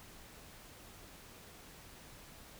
silence, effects pink hiss -55 dBFS RMS until 2.59 s

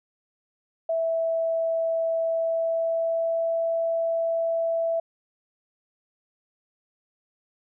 sine tone with pitch glide, 657 to 662.3 Hz, E5 to E5, -6 to +8 cents, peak -22 dBFS, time 0.89-5 s, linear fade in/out 5 ms, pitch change +14 cents, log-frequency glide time 2.21-3.54 s, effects none

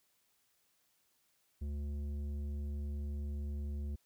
sine tone with tanh clipping, 72.3 Hz, D2, 27 cents flat, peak -38 dBFS, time 1.61-3.96 s, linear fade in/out 10 ms, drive 10 dB, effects white hiss -75 dBFS RMS until 4.05 s

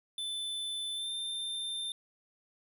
square tone with pitch glide, 3520 to 3586 Hz, A7 to A7, 0 to +32 cents, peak -35 dBFS, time 0.18-1.92 s, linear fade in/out 2 ms, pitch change +32 cents, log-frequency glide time 0.94-1.09 s, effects none

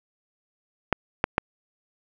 clicks, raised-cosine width 0.5 ms, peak -4 dBFS, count 3, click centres 0.927 / 1.241 / 1.381 s, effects none

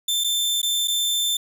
sawtooth tone with dropouts, 3553 Hz, A7, 16 cents sharp, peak -17 dBFS, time 0.08-1.37 s, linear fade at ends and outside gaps 5 ms, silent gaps 0.239-0.243 / 0.617-0.629 / 0.875-0.88 s, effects 8-bit

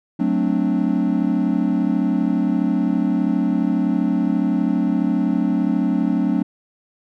triangle chord, D dominant seventh, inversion first, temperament equal, 185 / 220 / 261.6 / 293.7 Hz, F#3 / A3 / C4 / D4, 0 / 0 / 0 / 0 cents, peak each -20 dBFS, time 0.19-6.43 s, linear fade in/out 10 ms, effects none

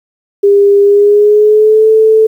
sine tone with pitch glide, 402.5 to 438.9 Hz, G4 to A4, +46 to -4 cents, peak -3 dBFS, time 0.43-2.27 s, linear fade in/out 10 ms, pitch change +150 cents, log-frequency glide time 0.82-1.89 s, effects 7-bit

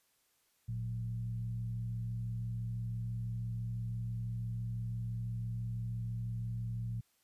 sine tone with frequency modulation, 115.4 Hz, A#2, 17 cents flat, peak -35 dBFS, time 0.68-7.01 s, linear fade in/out 10 ms, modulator 66 Hz, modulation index 0.47, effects white hiss -74 dBFS RMS until 7.23 s + resampled to 32000 Hz

